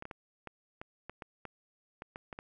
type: clicks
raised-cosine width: 0.5 ms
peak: -27 dBFS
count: 12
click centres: 0.024 / 0.054 / 0.112 / 0.473 / 0.815 / 1.096 / 1.222 / 1.453 / 2.021 / 2.159 / 2.328 / 2.389 s
effects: none